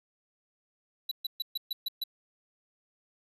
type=tone bursts; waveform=square; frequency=3951 Hz; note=B7; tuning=in tune; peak=-30 dBFS; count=7; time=1.09-2.038 s; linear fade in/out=5 ms; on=24 ms; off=130 ms; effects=resampled to 32000 Hz